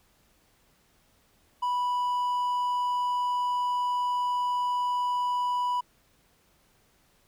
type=tone; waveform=triangle; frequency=985 Hz; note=B5; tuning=5 cents flat; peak=-23 dBFS; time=1.62-5.81 s; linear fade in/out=10 ms; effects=pink hiss -65 dBFS RMS until 7.27 s